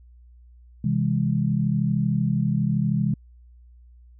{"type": "chord", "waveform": "sine", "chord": "C augmented", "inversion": "none", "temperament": "just", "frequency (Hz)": [130.81, 163.52, 204.4], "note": ["C3", "E3", "G#3"], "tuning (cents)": [0, -14, -27], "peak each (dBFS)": -24, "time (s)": [0.84, 3.14], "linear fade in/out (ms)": 5, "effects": ["added 60 Hz sine -47 dBFS peak until 4.19 s"]}